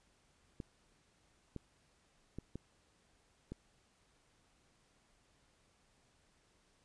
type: clicks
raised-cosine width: 3 ms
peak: -30 dBFS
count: 5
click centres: 0.602 / 1.563 / 2.386 / 2.556 / 3.52 s
effects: pink hiss -72 dBFS RMS until 6.84 s + resampled to 22050 Hz